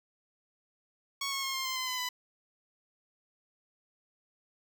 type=tone with pitch steps; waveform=10% pulse; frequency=1108.7 / 1092.2 / 1075.9 / 1059.9 / 1044.1 / 1028.5 / 1013.2 / 998.1 Hz; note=C#6 / C#6 / C6 / C6 / C6 / C6 / B5 / B5; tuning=0 / -26 / +48 / +22 / -4 / -30 / +44 / +18 cents; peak=-24 dBFS; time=1.21-2.09 s; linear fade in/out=5 ms; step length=110 ms; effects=none